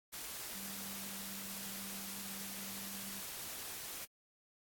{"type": "tone in noise", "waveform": "sine", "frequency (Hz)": 196, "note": "G3", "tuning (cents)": 0, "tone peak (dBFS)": -50, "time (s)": [0.54, 3.21], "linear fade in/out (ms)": 20, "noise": "white", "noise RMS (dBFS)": -45, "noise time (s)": [0.12, 4.06], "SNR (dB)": -8, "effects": ["AAC 64 kbps"]}